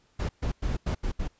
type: noise bursts at uneven times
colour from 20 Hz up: brown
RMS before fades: -28 dBFS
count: 6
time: 0.19-0.29 / 0.42-0.52 / 0.62-0.77 / 0.86-0.95 / 1.03-1.12 / 1.19-1.28 s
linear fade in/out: 10 ms
effects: pink hiss -66 dBFS RMS until 1.39 s + resampled to 16000 Hz